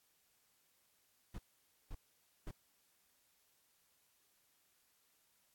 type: noise bursts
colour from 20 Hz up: brown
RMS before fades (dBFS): -44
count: 3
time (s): 1.34-2.512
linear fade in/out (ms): 5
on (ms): 44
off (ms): 520
effects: white hiss -75 dBFS RMS until 5.54 s + AAC 64 kbps